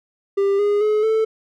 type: tone with pitch steps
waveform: triangle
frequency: 396.7 / 410.9 / 425.7 / 440.9 Hz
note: G4 / G#4 / G#4 / A4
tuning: +21 / -18 / +43 / +4 cents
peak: -13 dBFS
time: 0.37-1.25 s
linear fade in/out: 10 ms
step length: 220 ms
effects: none